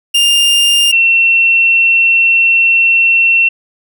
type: tone pair in turn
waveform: 40% pulse / sine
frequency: 2807 / 2710 Hz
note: F7 / E7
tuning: +8 / +47 cents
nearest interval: minor second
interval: 61 cents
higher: first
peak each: -6 dBFS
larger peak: neither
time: 0.14-0.92 / 0.92-3.49 s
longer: second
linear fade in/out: 10 ms
effects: none